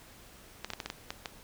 clicks, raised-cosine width 0.2 ms, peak -18 dBFS, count 8, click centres 0.646 / 0.703 / 0.735 / 0.802 / 0.86 / 0.901 / 1.105 / 1.258 s, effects pink hiss -54 dBFS RMS until 1.43 s

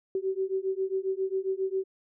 sine beating tone pair, 378.6 / 386 Hz, F#4 / G4, +40 / -27 cents, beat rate 7.4 Hz, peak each -30 dBFS, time 0.15-1.84 s, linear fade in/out 2 ms, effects none

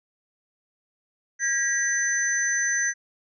sine tone cluster, 1630 / 1920 / 6100 Hz, G#6 / B6 / G8, -33 / -49 / -48 cents, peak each -26 dBFS, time 1.39-2.94 s, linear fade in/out 50 ms, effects none

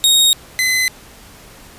sawtooth tone pair in turn, 3747 / 2032 Hz, A#7 / B6, +8 / +49 cents, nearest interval major seventh, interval 1059 cents, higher first, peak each -6 / -10 dBFS, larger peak first, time 0.04-0.33 / 0.59-0.88 s, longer neither, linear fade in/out 0 ms, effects pink hiss -41 dBFS RMS until 1.78 s + resampled to 32000 Hz

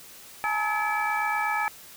sine tone cluster, 843 / 911 / 1284 / 1706 / 2311 Hz, G#5 / A#5 / E6 / G#6 / D7, +26 / -40 / -46 / +46 / -28 cents, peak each -28 / -32 / -30 / -30 / -31 dBFS, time 0.44-1.68 s, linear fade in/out 0 ms, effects tanh soft clip ceiling -13 dBFS + white hiss -47 dBFS RMS until 1.96 s

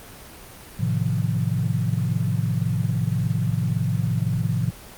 sine chord, F dominant seventh, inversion first, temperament just, 109.13 / 130.96 / 157.15 / 174.61 Hz, A2 / C3 / Eb3 / F3, -14 / +2 / +18 / 0 cents, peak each -24 / -25 / -27 / -27 dBFS, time 0.79-4.71 s, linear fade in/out 10 ms, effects pink hiss -42 dBFS RMS until 4.97 s + Opus 24 kbps

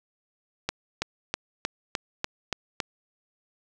accelerating click train, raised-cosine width 0.2 ms, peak -9 dBFS, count 8, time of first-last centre 0.69-2.802 s, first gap 330 ms, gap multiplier 0.97, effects none

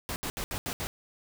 pink noise bursts at uneven times, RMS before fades -34 dBFS, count 6, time 0.09-0.16 / 0.23-0.3 / 0.37-0.44 / 0.51-0.58 / 0.66-0.73 / 0.8-0.87 s, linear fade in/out 0 ms, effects none

